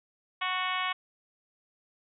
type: harmonic tone with a mistuned harmonic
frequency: 369.6 Hz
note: F#4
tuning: 2 cents flat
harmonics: 2 / 3 / 4 / 5 / 6 / 7 / 8 / 9 / 10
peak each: -38 / -32 / -40 / -38 / -35 / -40 / -38 / -40 / -47 dBFS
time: 0.41-0.93 s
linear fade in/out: 10 ms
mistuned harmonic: 5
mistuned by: -18 cents
effects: none